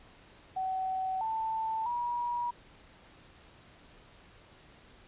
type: tone with pitch steps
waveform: sine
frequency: 755 / 888 / 961 Hz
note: F#5 / A5 / B5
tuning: +35 / +16 / -48 cents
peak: -30 dBFS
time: 0.56-2.51 s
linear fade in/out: 10 ms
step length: 650 ms
effects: pink hiss -57 dBFS RMS until 5.07 s + resampled to 8000 Hz

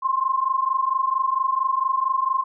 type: tone pair together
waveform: sine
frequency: 1045.6 / 1070 Hz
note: C6 / C6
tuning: -1 / +38 cents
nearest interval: unison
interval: 39 cents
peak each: -22 dBFS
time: 0.02-2.44 s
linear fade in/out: 20 ms
effects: none

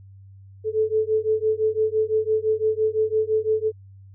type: beating tone pair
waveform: sine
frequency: 432.6 / 438.5 Hz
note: A4 / A4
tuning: -29 / -6 cents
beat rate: 5.9 Hz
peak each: -22 dBFS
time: 0.64-3.72 s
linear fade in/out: 50 ms
effects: added 97 Hz sine -43 dBFS peak until 4.14 s

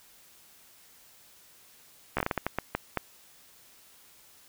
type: slowing click train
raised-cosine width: 0.5 ms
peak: -12 dBFS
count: 11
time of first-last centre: 2.17-2.973 s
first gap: 14 ms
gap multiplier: 1.36
effects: white hiss -57 dBFS RMS until 4.48 s

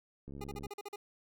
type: click train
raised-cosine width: 3 ms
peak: -34 dBFS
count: 28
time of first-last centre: 0.28-0.667 s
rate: 69.8 Hz
type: tone bursts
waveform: 25% pulse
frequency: 408.8 Hz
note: G#4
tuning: 27 cents flat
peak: -37 dBFS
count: 8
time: 0.41-0.96 s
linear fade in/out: 5 ms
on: 32 ms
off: 42 ms
effects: none

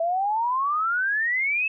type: exponential sweep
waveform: sine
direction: up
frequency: 653 to 2637 Hz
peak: -21 dBFS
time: 0-1.68 s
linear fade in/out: 5 ms
effects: none

